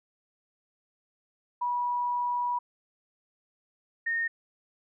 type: tone pair in turn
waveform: sine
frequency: 973 / 1840 Hz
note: B5 / A#6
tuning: -26 / -23 cents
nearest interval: major seventh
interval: 1103 cents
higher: second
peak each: -26 dBFS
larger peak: neither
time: 1.61-2.59 / 4.06-4.28 s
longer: first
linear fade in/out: 10 ms
effects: none